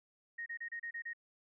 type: tone bursts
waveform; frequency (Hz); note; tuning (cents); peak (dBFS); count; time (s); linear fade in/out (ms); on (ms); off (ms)
sine; 1864.7; A#6; 0; -39; 7; 0.38-1.134; 10; 82; 30
effects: none